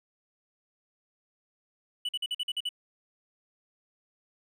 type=tone bursts; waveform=triangle; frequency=2960 Hz; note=F#7; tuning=in tune; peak=-27 dBFS; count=8; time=2.05-2.691 s; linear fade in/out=5 ms; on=39 ms; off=47 ms; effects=none